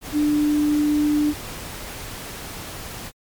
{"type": "tone in noise", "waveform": "sine", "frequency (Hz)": 297.3, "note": "D4", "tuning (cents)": 21, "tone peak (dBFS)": -16, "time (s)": [0.12, 1.34], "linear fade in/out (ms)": 50, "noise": "pink", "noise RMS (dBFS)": -34, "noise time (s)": [0.01, 3.12], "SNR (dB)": 15, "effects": ["MP3 96 kbps"]}